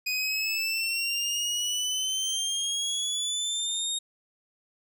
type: exponential sweep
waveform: 25% pulse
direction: up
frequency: 2489 to 3729 Hz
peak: -23 dBFS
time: 0.06-3.99 s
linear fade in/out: 10 ms
effects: none